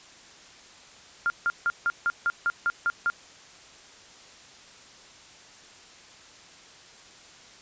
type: tone bursts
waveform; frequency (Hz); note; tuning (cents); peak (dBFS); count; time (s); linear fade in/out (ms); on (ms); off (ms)
sine; 1396.9; F6; 0; -21; 10; 1.26-3.1; 0; 40; 160
effects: white hiss -50 dBFS RMS until 7.61 s + resampled to 16000 Hz